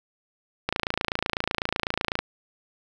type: click train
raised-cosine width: 0.3 ms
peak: -8 dBFS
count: 43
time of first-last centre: 0.69-2.19 s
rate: 28 Hz
effects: none